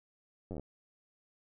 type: slowing click train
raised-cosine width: 2 ms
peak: -28 dBFS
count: 8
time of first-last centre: 0.51-0.597 s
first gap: 10 ms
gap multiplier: 1.07
effects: none